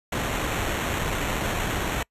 pink noise with sample-and-hold, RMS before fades -27 dBFS, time 0.12-2.03 s, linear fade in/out 5 ms, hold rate 4900 Hz, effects noise-tail reverb RT60 0.1 s tail -26 dB re dry + resampled to 32000 Hz

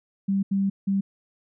sine tone bursts at uneven times, 196 Hz, G3, in tune, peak -20 dBFS, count 3, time 0.28-0.43 / 0.51-0.7 / 0.87-1.01 s, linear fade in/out 10 ms, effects none

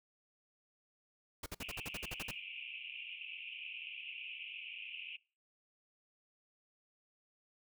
pink noise bursts, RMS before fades -43 dBFS, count 11, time 1.43-2.312 s, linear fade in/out 5 ms, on 32 ms, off 53 ms
white band-pass noise, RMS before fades -47 dBFS, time 1.61-5.17 s, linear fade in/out 10 ms, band 2400 to 2900 Hz, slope 96 dB/octave
effects noise-tail reverb RT60 0.4 s tail -26 dB re dry

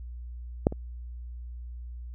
clicks, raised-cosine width 2 ms, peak -6 / -22 dBFS, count 2, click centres 0.669 / 0.724 s, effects added 60 Hz sine -37 dBFS peak until 2.14 s

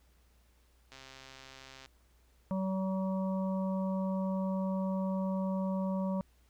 click train, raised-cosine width 0.2 ms, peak -33 dBFS, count 126, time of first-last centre 0.92-1.86 s, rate 133 Hz
harmonic tone, 190 Hz, F#3, 46 cents sharp, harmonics 1 / 3 / 5 / 6, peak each -31 / -38 / -43 / -49 dBFS, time 2.51-6.21 s, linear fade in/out 0 ms
effects added 60 Hz sine -64 dBFS peak until 6.49 s + pink hiss -71 dBFS RMS until 6.49 s

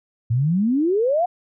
sine exponential sweep, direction up, 110 to 740 Hz, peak -16 dBFS, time 0.3-1.26 s, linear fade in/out 10 ms, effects none

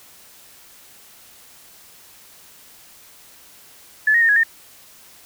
sine tone with pitch steps, 1728 / 1870 / 1828 / 1670 / 1823 Hz, A6 / A#6 / A#6 / G#6 / A#6, -32 / +5 / -34 / +9 / -39 cents, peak -12 dBFS, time 4.07-4.435 s, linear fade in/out 5 ms, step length 73 ms, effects white hiss -47 dBFS RMS until 5.25 s

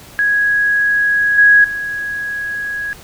sine tone with level steps, 1661.2 Hz, G#6, in tune, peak -11 / -5 / -19 dBFS, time 0.19-2.93 s, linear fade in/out 0 ms, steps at 1.38 / 1.64 s, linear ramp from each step 5 ms, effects pink hiss -39 dBFS RMS until 3.03 s

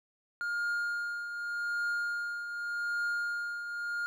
triangle tone with tremolo, 1415 Hz, F6, 22 cents sharp, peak -27 dBFS, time 0.41-4.06 s, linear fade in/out 0 ms, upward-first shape triangle, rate 0.85 Hz, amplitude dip 60%, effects none

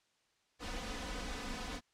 pink noise with comb filter, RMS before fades -41 dBFS, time 0.59-1.81 s, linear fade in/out 50 ms, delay 4 ms, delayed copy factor +0.9, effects white hiss -75 dBFS RMS until 1.93 s + low-pass 6000 Hz 12 dB/octave

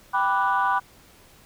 sine chord, G major seventh, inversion none, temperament equal, 784 / 987.8 / 1174.7 / 1480 Hz, G5 / B5 / D6 / F#6, 0 / 0 / 0 / 0 cents, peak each -25 / -22 / -25 / -26 dBFS, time 0.13-0.8 s, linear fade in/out 20 ms, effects tanh soft clip ceiling -12 dBFS + pink hiss -53 dBFS RMS until 1.45 s

